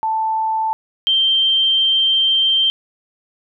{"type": "tone pair in turn", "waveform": "sine", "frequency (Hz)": [882, 3143], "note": ["A5", "G7"], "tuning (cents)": [4, 4], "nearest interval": "octave + minor seventh", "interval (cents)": 2200, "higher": "second", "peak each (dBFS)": [-16, -12], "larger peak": "second", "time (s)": [[0.03, 0.73], [1.07, 2.7]], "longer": "second", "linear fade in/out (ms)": 0, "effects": []}